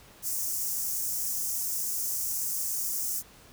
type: high-pass noise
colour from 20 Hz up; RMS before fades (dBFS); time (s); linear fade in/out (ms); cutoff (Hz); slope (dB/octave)
white; -31; 0.22-3.23; 50; 5500; 48
effects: pink hiss -54 dBFS RMS until 3.52 s